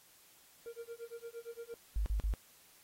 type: tone with tremolo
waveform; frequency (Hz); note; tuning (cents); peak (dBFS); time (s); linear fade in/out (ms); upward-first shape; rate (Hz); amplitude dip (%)
triangle; 466.2; A#4; 0; -39; 0.66-1.74; 0; sine; 8.7; 100
type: tone bursts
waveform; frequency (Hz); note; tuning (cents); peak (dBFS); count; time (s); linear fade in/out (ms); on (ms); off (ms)
sine; 51.4; G#1; -17; -30; 3; 1.96-2.338; 0; 100; 39
effects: white hiss -63 dBFS RMS until 2.83 s + AAC 48 kbps